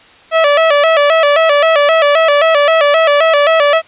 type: tone with vibrato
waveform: sawtooth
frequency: 613 Hz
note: D#5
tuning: 26 cents flat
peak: -3 dBFS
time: 0.31-3.82 s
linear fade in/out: 50 ms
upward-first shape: square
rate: 3.8 Hz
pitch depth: 100 cents each way
effects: white hiss -42 dBFS RMS until 3.87 s + resampled to 8000 Hz